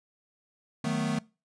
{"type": "chord", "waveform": "square", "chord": "B dominant seventh", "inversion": "first", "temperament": "equal", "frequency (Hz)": [155.56, 185, 220, 246.9], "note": ["D#3", "F#3", "A3", "B3"], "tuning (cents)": [0, 0, 0, 0], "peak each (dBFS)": [-33, -37, -32, -34], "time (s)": [0.84, 1.19], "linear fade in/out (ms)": 5, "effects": ["noise-tail reverb RT60 0.3 s tail -22 dB re dry", "resampled to 22050 Hz"]}